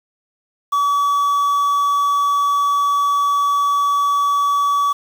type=tone with quantisation; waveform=triangle; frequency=1141 Hz; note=C#6; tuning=50 cents sharp; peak=-12 dBFS; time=0.72-4.93 s; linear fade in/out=10 ms; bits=6; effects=none